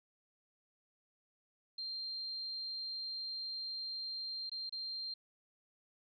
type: tone with dropouts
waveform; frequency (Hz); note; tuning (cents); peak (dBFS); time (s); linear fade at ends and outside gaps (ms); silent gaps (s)
sine; 4176; C8; -4; -39; 1.78-5.14; 5; 4.496-4.516 / 4.695-4.724
effects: none